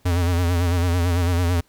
square tone with vibrato, 87.31 Hz, F2, in tune, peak -18 dBFS, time 0.05-1.61 s, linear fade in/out 10 ms, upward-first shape sine, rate 9 Hz, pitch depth 64 cents each way, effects pink hiss -60 dBFS RMS until 1.68 s

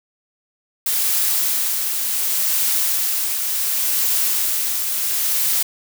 blue noise with tremolo, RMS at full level -18 dBFS, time 0.86-5.63 s, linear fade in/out 5 ms, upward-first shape triangle, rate 0.69 Hz, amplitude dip 40%, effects none

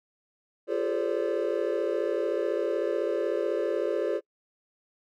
triangle tone cluster, 347.3 / 403.5 / 439.3 / 524 / 578 Hz, F4 / G#4 / A4 / C5 / D5, -10 / -50 / -3 / +2 / -28 cents, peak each -30 dBFS, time 0.67-4.21 s, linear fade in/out 50 ms, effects noise-tail reverb RT60 0.1 s tail -25 dB re dry

